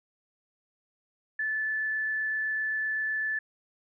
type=tone with frequency modulation; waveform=sine; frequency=1743 Hz; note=A6; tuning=17 cents flat; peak=-27 dBFS; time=1.39-3.39 s; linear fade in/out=5 ms; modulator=27.8 Hz; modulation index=0.43; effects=none